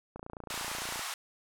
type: click train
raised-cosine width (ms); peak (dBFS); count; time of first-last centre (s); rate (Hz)
1; -28; 25; 0.16-0.993; 28.8
type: band-pass noise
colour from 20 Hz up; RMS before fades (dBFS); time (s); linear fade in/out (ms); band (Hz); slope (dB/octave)
pink; -38; 0.5-1.14; 2; 810 to 12000; 24
effects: none